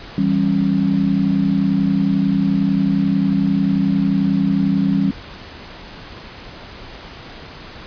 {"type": "chord", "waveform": "sine", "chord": "C# diminished", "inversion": "first", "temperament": "equal with one note detuned", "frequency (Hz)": [164.81, 196, 274], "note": ["E3", "G3", "C#4"], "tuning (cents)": [0, 0, -20], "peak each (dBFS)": [-21, -16, -19], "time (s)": [0.18, 5.11], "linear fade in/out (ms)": 2, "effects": ["pink hiss -36 dBFS RMS until 7.86 s", "resampled to 11025 Hz"]}